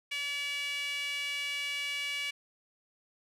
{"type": "tone with high-pass filter", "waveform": "sawtooth", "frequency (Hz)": 572, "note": "D5", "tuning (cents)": -46, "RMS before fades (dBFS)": -35, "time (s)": [0.11, 2.31], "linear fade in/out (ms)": 10, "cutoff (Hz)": 2500, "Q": 9.5, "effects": ["low-pass 12000 Hz 12 dB/octave"]}